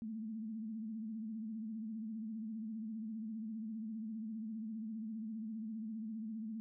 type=tone with vibrato; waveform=sine; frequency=220 Hz; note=A3; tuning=in tune; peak=-40 dBFS; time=0.02-6.6 s; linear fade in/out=0 ms; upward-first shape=sine; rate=15 Hz; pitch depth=70 cents each way; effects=none